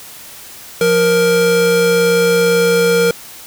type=tone pair together; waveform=square; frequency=175.5 / 468.5 Hz; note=F3 / A#4; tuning=+9 / +9 cents; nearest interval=octave + perfect fourth; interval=1700 cents; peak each=-20 / -11 dBFS; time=0.81-3.11 s; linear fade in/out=2 ms; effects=white hiss -35 dBFS RMS until 3.46 s